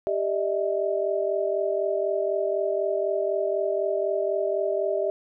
sine tone cluster, 394.4 / 601 / 645 Hz, G4 / D5 / E5, +11 / +40 / -38 cents, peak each -27 dBFS, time 0.07-5.1 s, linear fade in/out 0 ms, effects none

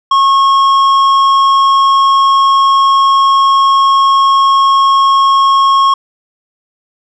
sine tone with tanh clipping, 1090 Hz, C#6, 29 cents flat, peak -7 dBFS, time 0.11-5.94 s, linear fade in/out 5 ms, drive 9 dB, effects none

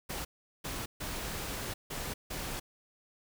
pink noise bursts at uneven times, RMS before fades -38 dBFS, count 5, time 0.09-0.25 / 0.64-0.86 / 1-1.74 / 1.9-2.14 / 2.3-2.6 s, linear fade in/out 10 ms, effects none

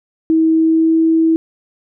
sine tone with pitch glide, 321.4 to 324.4 Hz, E4 to E4, -44 to -28 cents, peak -9 dBFS, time 0.3-1.36 s, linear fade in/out 0 ms, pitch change +16 cents, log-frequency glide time 0.52-0.97 s, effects none

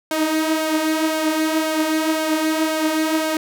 sawtooth tone with flanger, 314.8 Hz, D#4, 20 cents sharp, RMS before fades -20 dBFS, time 0.11-3.37 s, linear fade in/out 2 ms, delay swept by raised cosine 1.3 to 5.9 ms, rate 1.9 Hz, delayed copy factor +0.5, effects none

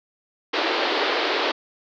pink band-pass noise, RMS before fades -23 dBFS, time 0.53-1.52 s, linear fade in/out 10 ms, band 310 to 4600 Hz, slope 48 dB/octave, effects none

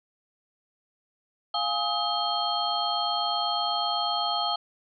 sine tone cluster, 701 / 829 / 1265 / 3180 / 4303 Hz, F5 / G#5 / D#6 / G7 / C8, +6 / -3 / +28 / +24 / +48 cents, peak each -31 dBFS, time 1.54-4.56 s, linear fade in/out 5 ms, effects none

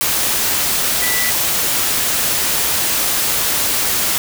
sine tone in noise, 1975.5 Hz, B6, in tune, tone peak -21 dBFS, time 1.02-1.3 s, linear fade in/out 0 ms, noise white, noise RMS -17 dBFS, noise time 0.01-4.18 s, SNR -7 dB, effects none

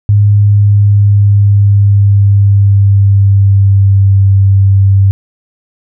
sine tone with pitch glide, 102.8 to 97.82 Hz, G#2 to G2, -17 to -3 cents, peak -3 dBFS, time 0.09-5.11 s, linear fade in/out 0 ms, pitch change -86 cents, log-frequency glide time 0.28-4.27 s, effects none

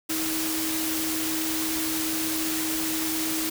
sine tone in noise, 318.3 Hz, D#4, 39 cents sharp, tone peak -29 dBFS, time 0.09-3.5 s, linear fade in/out 10 ms, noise white, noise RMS -29 dBFS, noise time 0.09-3.5 s, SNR -3 dB, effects none

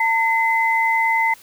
sine tone pair together, 904.5 / 2044 Hz, A5 / C7, +48 / -41 cents, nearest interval octave + major second, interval 1411 cents, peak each -18 dBFS, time 0-1.34 s, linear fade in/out 5 ms, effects white hiss -47 dBFS RMS until 1.42 s

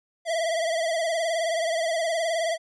square tone with vibrato, 659.3 Hz, E5, in tune, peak -24 dBFS, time 0.25-2.58 s, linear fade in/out 50 ms, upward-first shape triangle, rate 19 Hz, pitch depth 82 cents each way, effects resampled to 22050 Hz

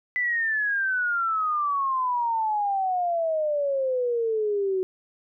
sine exponential sweep, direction down, 2006 to 369.3 Hz, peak -22 dBFS, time 0.16-4.83 s, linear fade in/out 0 ms, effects none

